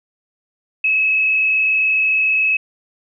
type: tone with frequency modulation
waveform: sine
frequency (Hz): 2579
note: E7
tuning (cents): -39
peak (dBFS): -13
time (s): 0.84-2.57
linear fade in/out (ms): 5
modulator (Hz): 32.9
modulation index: 1.1
effects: none